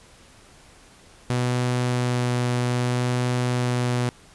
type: tone with vibrato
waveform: sawtooth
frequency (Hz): 123.5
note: B2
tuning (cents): 0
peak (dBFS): -17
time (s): 1.3-4.09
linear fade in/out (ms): 0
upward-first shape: sine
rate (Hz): 0.63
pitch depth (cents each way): 8
effects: pink hiss -51 dBFS RMS until 4.34 s + resampled to 24000 Hz